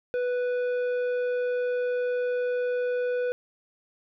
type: tone with tanh clipping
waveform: sine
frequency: 493.9 Hz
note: B4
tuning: in tune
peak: -26 dBFS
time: 0.14-3.32 s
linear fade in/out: 0 ms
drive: 9 dB
effects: none